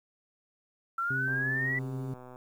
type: exponential sweep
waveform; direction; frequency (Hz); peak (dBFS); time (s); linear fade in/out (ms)
sine; up; 1341 to 1986; -28; 0.98-1.79; 5
type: harmonic tone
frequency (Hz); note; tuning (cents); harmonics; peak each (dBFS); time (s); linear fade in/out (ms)
132.4; C3; +21; 1 / 2 / 3; -34 / -40 / -44; 1.1-2.14; 5
type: click train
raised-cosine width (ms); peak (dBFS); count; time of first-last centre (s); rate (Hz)
1; -34; 137; 1.28-2.359; 126
effects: 10-bit